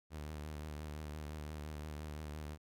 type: tone with vibrato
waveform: sawtooth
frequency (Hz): 75.8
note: D#2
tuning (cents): -45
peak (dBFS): -39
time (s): 0.1-2.58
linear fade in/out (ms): 50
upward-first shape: triangle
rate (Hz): 5.8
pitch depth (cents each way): 55
effects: none